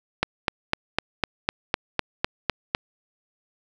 click train, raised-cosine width 0.3 ms, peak -4 dBFS, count 11, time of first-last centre 0.23-2.749 s, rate 3.97 Hz, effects none

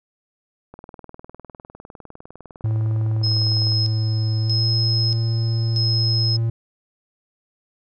click train, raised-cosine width 1 ms, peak -25 dBFS, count 60, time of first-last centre 0.74-3.72 s, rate 19.8 Hz
triangle tone with pitch glide, 110 to 114.47 Hz, A2 to A#2, 0 to -31 cents, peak -16 dBFS, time 2.64-6.5 s, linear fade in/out 5 ms, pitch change +69 cents, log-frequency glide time 4.4-4.67 s
sine tone with tremolo, 5150 Hz, E8, 41 cents flat, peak -20 dBFS, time 3.23-6.37 s, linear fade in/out 10 ms, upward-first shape square, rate 0.79 Hz, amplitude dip 75%
effects none

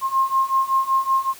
sine beating tone pair, 1064 / 1069.3 Hz, C6 / C6, +29 / +37 cents, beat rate 5.3 Hz, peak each -21 / -19 dBFS, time 0.01-1.34 s, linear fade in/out 50 ms, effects white hiss -43 dBFS RMS until 1.39 s

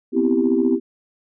sine chord, C major seventh, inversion third, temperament equal, 246.9 / 261.6 / 329.6 / 392 Hz, B3 / C4 / E4 / G4, 0 / 0 / 0 / 0 cents, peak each -20 dBFS, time 0.12-0.8 s, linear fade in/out 50 ms, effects tanh soft clip ceiling -6 dBFS

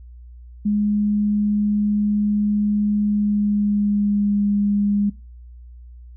sine tone with pitch glide, 207.7 to 203.8 Hz, G#3 to G#3, 0 to -32 cents, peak -16 dBFS, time 0.65-5.1 s, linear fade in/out 10 ms, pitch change -32 cents, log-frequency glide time 3.02-4.45 s, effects noise-tail reverb RT60 0.3 s tail -22 dB re dry + added 60 Hz sine -38 dBFS peak until 6.16 s

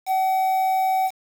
triangle tone with quantisation, 758 Hz, F#5, 42 cents sharp, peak -16 dBFS, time 0.06-1.11 s, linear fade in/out 50 ms, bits 6, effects none

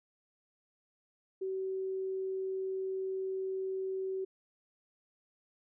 sine tone, 380.5 Hz, F#4, 48 cents sharp, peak -33 dBFS, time 1.41-4.25 s, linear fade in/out 10 ms, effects none

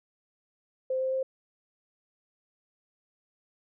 sine tone with pitch steps, 520 / 523.3 / 526.7 Hz, C5 / C5 / C5, -11 / 0 / +11 cents, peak -26 dBFS, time 0.9-1.23 s, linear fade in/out 5 ms, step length 110 ms, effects none

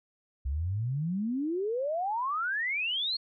sine exponential sweep, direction up, 63.6 to 4376 Hz, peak -28 dBFS, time 0.45-3.17 s, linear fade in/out 10 ms, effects none

